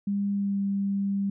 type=tone with pitch glide; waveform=sine; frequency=200.8 to 198.26 Hz; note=G3 to G3; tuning=+42 to +20 cents; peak=-24 dBFS; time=0.07-1.3 s; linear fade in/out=5 ms; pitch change=-22 cents; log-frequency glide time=0.33-0.59 s; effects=none